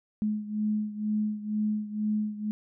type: beating tone pair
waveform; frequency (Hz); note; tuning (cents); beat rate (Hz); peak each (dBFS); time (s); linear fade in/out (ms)
sine; 211.7 / 213.8; G#3 / A3; +33 / -49; 2.1; -28 / -32; 0.22-2.51; 0
effects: none